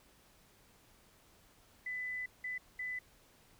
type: tone bursts at uneven times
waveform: sine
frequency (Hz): 2000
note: B6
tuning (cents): +21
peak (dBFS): -37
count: 3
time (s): 1.86-2.26 / 2.44-2.58 / 2.79-2.99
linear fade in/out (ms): 5
effects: pink hiss -65 dBFS RMS until 3.59 s